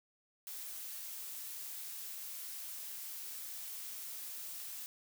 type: noise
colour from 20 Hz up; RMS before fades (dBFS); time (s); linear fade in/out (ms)
blue; -45; 0.47-4.86; 0
effects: none